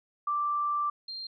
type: tone pair in turn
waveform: sine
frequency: 1174.7 / 4186 Hz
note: D6 / C8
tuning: 0 / 0 cents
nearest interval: octave + minor seventh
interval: 2200 cents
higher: second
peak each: -26 / -36 dBFS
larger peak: first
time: 0.27-0.9 / 1.08-1.27 s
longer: first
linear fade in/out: 5 ms
effects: none